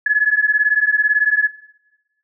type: beating tone pair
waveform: sine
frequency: 1695 / 1713 Hz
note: G#6 / A6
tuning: +35 / -47 cents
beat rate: 18 Hz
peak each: -16 dBFS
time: 0.06-1.48 s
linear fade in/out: 5 ms
effects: noise-tail reverb RT60 1.0 s tail -19 dB re dry